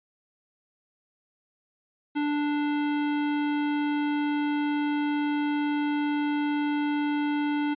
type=tone; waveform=square; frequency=293.7 Hz; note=D4; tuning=in tune; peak=-25 dBFS; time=2.15-7.75 s; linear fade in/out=20 ms; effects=resampled to 8000 Hz